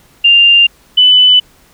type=tone pair in turn; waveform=sine; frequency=2794 / 2998 Hz; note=F7 / F#7; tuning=0 / +22 cents; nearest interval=minor second; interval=122 cents; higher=second; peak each=-3 dBFS; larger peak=neither; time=0.24-0.67 / 0.97-1.4 s; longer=neither; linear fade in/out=10 ms; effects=pink hiss -47 dBFS RMS until 1.73 s